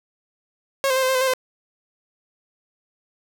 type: tone with pitch steps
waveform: sawtooth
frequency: 545 / 518 / 528 / 516 / 527 / 511 / 529 / 514 Hz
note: C#5 / C5 / C5 / C5 / C5 / C5 / C5 / C5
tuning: -29 / -17 / +16 / -24 / +12 / -41 / +19 / -31 cents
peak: -14 dBFS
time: 0.84-1.336 s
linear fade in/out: 0 ms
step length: 62 ms
effects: 8-bit